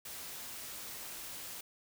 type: noise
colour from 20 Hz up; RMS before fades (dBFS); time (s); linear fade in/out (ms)
white; -45; 0.05-1.61; 5
effects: none